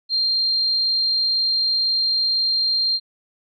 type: tone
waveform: sine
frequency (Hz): 4186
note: C8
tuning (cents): 0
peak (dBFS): -17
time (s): 0.09-3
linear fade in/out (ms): 50
effects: none